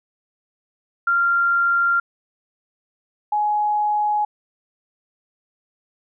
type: tone pair in turn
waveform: sine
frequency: 1387 / 838.8 Hz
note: F6 / G#5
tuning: -12 / +17 cents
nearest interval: major sixth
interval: 871 cents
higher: first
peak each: -15 / -17 dBFS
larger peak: first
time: 1.07-2 / 3.32-4.25 s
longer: neither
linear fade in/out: 5 ms
effects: none